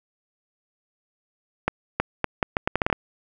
accelerating click train, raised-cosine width 0.5 ms, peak -5 dBFS, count 11, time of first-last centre 1.68-2.928 s, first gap 320 ms, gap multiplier 0.76, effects none

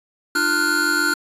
square tone cluster, 300.2 / 348 / 1403 / 1490 Hz, D4 / F4 / F6 / F#6, +38 / -6 / +8 / +12 cents, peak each -27 / -29 / -20 / -23 dBFS, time 0.35-1.14 s, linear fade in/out 5 ms, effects resampled to 32000 Hz

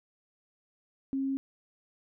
sine tone, 270.2 Hz, C#4, 44 cents flat, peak -28 dBFS, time 1.13-1.37 s, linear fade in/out 0 ms, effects none

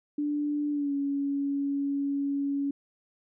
sine tone with pitch glide, 293.7 to 280.6 Hz, D4 to C#4, 0 to +21 cents, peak -26 dBFS, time 0.18-2.71 s, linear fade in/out 5 ms, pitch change -79 cents, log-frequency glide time 0.71-0.93 s, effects none

